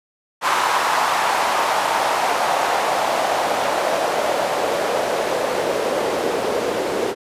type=noise with band-pass filter sweep; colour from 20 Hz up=white; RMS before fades=-20 dBFS; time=0.41-7.15 s; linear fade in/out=50 ms; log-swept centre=1000 to 430 Hz; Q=2.4; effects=resampled to 32000 Hz